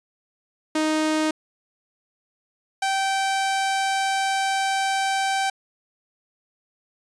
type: tone pair in turn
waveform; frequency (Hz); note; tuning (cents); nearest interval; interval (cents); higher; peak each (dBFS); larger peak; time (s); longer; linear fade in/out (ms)
sawtooth; 311.1 / 776.5; D#4 / G5; 0 / -17; octave + major third; 1583; second; -16 / -17; first; 0.75-1.31 / 2.82-5.5; second; 5
effects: resampled to 22050 Hz